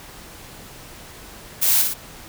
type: noise with echo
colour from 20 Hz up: blue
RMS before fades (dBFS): -18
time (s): 1.61-1.83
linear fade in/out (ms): 20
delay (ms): 57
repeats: 2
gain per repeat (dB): -4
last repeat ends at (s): 1.944
effects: pink hiss -41 dBFS RMS until 2.28 s